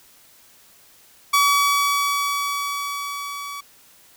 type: tone with level ramp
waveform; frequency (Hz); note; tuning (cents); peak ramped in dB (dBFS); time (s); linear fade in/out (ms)
sawtooth; 1139; C#6; +47; -10 to -27; 1.33-3.61; 10
effects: white hiss -52 dBFS RMS until 4.16 s